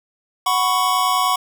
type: chord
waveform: square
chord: F# suspended fourth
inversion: none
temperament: equal with one note detuned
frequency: 740 / 998.7 / 1108.7 Hz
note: F#5 / B5 / C#6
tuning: 0 / +19 / 0 cents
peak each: -23 / -22 / -19 dBFS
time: 0.46-1.36 s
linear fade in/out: 5 ms
effects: none